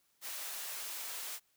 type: high-pass noise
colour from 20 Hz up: white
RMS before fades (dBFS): -42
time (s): 0.21-1.4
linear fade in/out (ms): 50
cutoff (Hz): 570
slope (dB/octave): 12
effects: white hiss -74 dBFS RMS until 1.56 s